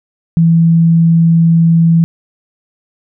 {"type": "tone", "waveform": "sine", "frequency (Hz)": 165.8, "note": "E3", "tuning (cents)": 10, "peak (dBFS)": -5, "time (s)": [0.37, 2.04], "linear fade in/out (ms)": 0, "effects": []}